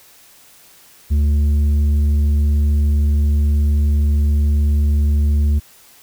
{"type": "tone with tanh clipping", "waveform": "sine", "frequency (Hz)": 73.42, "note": "D2", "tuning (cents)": 0, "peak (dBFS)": -13, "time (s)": [1.1, 5.6], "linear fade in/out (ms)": 20, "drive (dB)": 6, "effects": ["white hiss -47 dBFS RMS until 6.02 s"]}